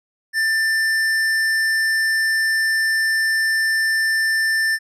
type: tone with hard clipping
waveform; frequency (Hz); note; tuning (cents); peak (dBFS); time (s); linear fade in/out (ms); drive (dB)
sine; 1780; A6; +20; -18; 0.33-4.79; 50; 11
effects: none